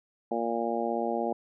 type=harmonic tone; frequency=116.54 Hz; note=A#2; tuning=in tune; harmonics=2 / 3 / 4 / 5 / 6 / 7; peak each=-34 / -34 / -34 / -34 / -34 / -34 dBFS; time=0.31-1.33 s; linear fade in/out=5 ms; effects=none